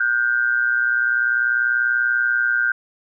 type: tone pair together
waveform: sine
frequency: 1438 / 1558.4 Hz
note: F#6 / G6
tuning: -50 / -11 cents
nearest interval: minor second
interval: 139 cents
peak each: -19 dBFS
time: 0-2.72 s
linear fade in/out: 5 ms
effects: none